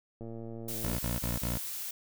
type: click train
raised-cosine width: 2 ms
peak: -30 dBFS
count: 85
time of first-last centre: 0.21-0.947 s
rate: 114 Hz
type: noise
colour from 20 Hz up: blue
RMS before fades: -38 dBFS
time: 0.68-1.91 s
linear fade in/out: 5 ms
type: tone bursts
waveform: 15% pulse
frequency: 59.3 Hz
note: A#1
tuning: 30 cents sharp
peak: -25 dBFS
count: 4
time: 0.83-1.578 s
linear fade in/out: 10 ms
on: 160 ms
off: 36 ms
effects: none